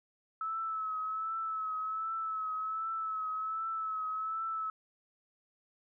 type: tone with vibrato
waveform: sine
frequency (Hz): 1300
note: E6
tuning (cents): -24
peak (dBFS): -33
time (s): 0.41-4.7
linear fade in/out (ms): 2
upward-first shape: triangle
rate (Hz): 1.3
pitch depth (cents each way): 41
effects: none